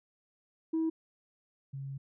sine tone pair in turn, 322.7 / 136.82 Hz, E4 / C#3, -37 / -22 cents, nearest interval octave + minor third, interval 1485 cents, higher first, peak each -26 / -37 dBFS, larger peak first, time 0.73-0.9 / 1.73-1.98 s, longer second, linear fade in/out 10 ms, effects tanh soft clip ceiling -25 dBFS

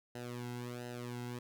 sawtooth tone with flanger, 121.8 Hz, B2, 24 cents flat, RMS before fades -43 dBFS, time 0.15-1.39 s, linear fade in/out 5 ms, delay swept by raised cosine 0.87 to 1.72 ms, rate 1.4 Hz, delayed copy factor -0.9, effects none

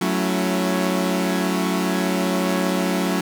sawtooth chord, F# minor seventh, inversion none, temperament equal with one note detuned, 185 / 220 / 277.2 / 333.3 Hz, F#3 / A3 / C#4 / E4, 0 / 0 / 0 / +19 cents, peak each -18 / -23 / -22 / -23 dBFS, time 0.01-3.21 s, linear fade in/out 5 ms, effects none

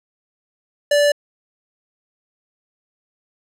square tone, 582 Hz, D5, 16 cents flat, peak -13 dBFS, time 0.91-1.12 s, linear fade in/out 5 ms, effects low-pass 10000 Hz 12 dB/octave

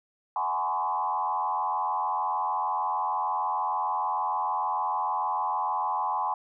sine tone with frequency modulation, 932.3 Hz, A#5, in tune, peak -25 dBFS, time 0.36-6.34 s, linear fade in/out 2 ms, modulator 86.6 Hz, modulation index 2, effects none

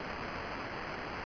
blue noise with sample-and-hold, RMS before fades -40 dBFS, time 0-1.24 s, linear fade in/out 2 ms, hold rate 3675 Hz, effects resampled to 11025 Hz

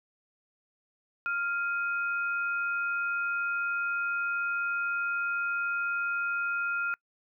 sine tone pair together, 1396.9 / 2516 Hz, F6 / D#7, 0 / +19 cents, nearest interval minor seventh, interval 1019 cents, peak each -28 / -37 dBFS, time 1.26-6.94 s, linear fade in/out 0 ms, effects noise-tail reverb RT60 0.1 s tail -26 dB re dry

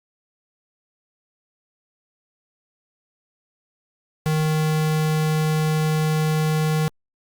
square tone, 155.56 Hz, D#3, in tune, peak -19 dBFS, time 4.26-6.88 s, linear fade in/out 0 ms, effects Opus 48 kbps

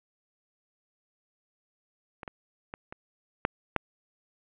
clicks, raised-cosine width 0.5 ms, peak -24 / -22 / -22 / -25 / -8 / -9 dBFS, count 6, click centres 2.232 / 2.278 / 2.739 / 2.925 / 3.451 / 3.763 s, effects resampled to 8000 Hz + 8-bit

